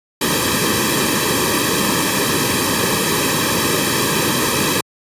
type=noise with comb filter; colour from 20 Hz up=pink; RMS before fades=-17 dBFS; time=0.21-4.81 s; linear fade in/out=5 ms; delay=1.4 ms; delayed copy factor=-0.95; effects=high-pass 100 Hz 12 dB/octave + resampled to 32000 Hz